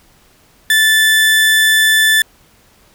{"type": "tone", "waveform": "30% pulse", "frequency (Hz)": 1755, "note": "A6", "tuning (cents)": -5, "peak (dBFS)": -6, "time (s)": [0.7, 2.22], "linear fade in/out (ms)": 2, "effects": ["pink hiss -50 dBFS RMS until 2.94 s"]}